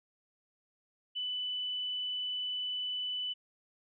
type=tone; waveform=sine; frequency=2990 Hz; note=F#7; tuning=17 cents sharp; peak=-33 dBFS; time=1.15-3.34 s; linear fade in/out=20 ms; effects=none